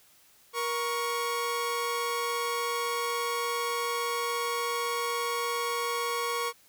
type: tone pair together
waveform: sawtooth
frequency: 473 / 1109.5 Hz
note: A#4 / C#6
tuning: +25 / +1 cents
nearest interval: octave + minor third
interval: 1476 cents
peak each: -28 / -27 dBFS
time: 0.53-6.53 s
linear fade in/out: 50 ms
effects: white hiss -60 dBFS RMS until 6.68 s